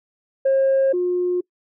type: tone pair in turn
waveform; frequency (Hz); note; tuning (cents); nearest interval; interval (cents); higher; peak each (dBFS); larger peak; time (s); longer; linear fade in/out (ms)
sine; 538 / 358; C5 / F4; +48 / +43; perfect fifth; 705; first; -12 / -17; first; 0.45-0.93 / 0.93-1.41; neither; 10
effects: noise-tail reverb RT60 0.1 s tail -24 dB re dry + tanh soft clip ceiling -12 dBFS